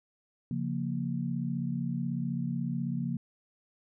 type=chord; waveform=sine; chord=Bb minor; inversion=first; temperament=equal; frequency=138.59 / 174.61 / 233.1 Hz; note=Db3 / F3 / Bb3; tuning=0 / 0 / 0 cents; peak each=-34 dBFS; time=0.51-3.17 s; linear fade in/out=2 ms; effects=none